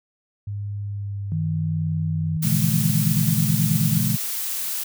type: tone with pitch glide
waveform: sine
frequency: 101.9 to 95.63 Hz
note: G#2 to G2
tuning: -32 to -42 cents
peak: -26 dBFS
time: 0.47-2.37 s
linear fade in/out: 5 ms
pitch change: -110 cents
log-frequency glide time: 0.81-2.24 s
type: tone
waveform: sine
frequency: 158.6 Hz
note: D#3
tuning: 33 cents sharp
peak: -22 dBFS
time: 1.32-4 s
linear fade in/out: 0 ms
type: noise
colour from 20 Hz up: blue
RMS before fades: -27 dBFS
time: 2.42-4.84 s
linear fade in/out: 10 ms
type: chord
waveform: sine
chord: A# half-diminished seventh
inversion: none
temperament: just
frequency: 116.54 / 139.85 / 167.82 / 209.8 Hz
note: A#2 / C#3 / E3 / G#3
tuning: 0 / +16 / +31 / +18 cents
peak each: -25 dBFS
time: 2.43-4.17 s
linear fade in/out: 20 ms
effects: none